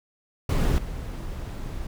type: noise with level steps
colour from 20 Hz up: brown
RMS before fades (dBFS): -21 / -33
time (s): 0.49-1.87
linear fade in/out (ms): 5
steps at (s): 0.78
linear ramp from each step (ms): 5
effects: none